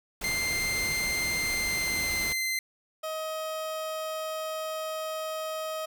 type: noise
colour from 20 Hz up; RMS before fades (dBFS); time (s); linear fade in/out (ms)
pink; -37; 0.21-2.33; 5
type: tone with pitch glide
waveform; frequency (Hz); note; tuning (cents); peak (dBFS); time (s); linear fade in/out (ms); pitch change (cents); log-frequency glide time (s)
sawtooth; 2093 to 2071; C7 to C7; 0 to -18; -24; 0.24-2.59; 2; -18; 1.39-2.48
type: tone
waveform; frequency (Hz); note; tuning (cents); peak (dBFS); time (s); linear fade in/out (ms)
30% pulse; 631; D#5; +24; -29; 3.03-5.86; 10
effects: none